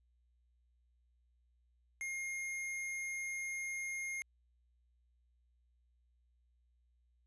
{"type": "tone", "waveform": "square", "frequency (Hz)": 2134, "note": "C7", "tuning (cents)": 34, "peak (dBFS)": -39, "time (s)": [2.01, 4.22], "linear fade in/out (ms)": 0, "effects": ["added 60 Hz sine -70 dBFS peak until 7.26 s", "resampled to 24000 Hz"]}